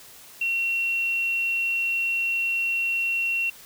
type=tone; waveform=sine; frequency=2730 Hz; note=F7; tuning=40 cents flat; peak=-22 dBFS; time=0.41-3.5 s; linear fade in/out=5 ms; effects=white hiss -47 dBFS RMS until 3.65 s